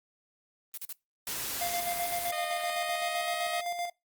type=noise bursts; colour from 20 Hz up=blue; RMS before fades=-38 dBFS; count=3; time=0.74-0.926 s; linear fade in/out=0 ms; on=34 ms; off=42 ms
type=noise; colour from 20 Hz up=white; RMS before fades=-35 dBFS; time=1.27-2.31 s; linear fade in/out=2 ms
type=tone with tremolo; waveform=square; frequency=698.5 Hz; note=F5; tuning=in tune; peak=-31 dBFS; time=1.61-3.9 s; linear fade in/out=5 ms; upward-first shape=square; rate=7.8 Hz; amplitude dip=45%
type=tone with pitch glide; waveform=10% pulse; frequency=615 to 630.8 Hz; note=D#5 to D#5; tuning=-20 to +24 cents; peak=-25 dBFS; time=2.32-3.61 s; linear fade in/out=5 ms; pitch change=+44 cents; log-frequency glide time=2.57-3.32 s
effects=noise-tail reverb RT60 0.2 s tail -23 dB re dry + Opus 32 kbps